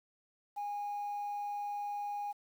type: tone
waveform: sine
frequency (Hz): 820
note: G#5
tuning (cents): -22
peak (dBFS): -34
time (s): 0.56-2.33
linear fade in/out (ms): 20
effects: tanh soft clip ceiling -32 dBFS + 10-bit